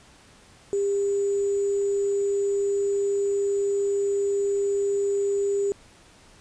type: tone with sample-and-hold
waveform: sine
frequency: 400.1 Hz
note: G4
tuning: 35 cents sharp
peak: -21 dBFS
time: 0.73-5.72 s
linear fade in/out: 0 ms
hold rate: 7350 Hz
effects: pink hiss -53 dBFS RMS until 6.4 s + resampled to 22050 Hz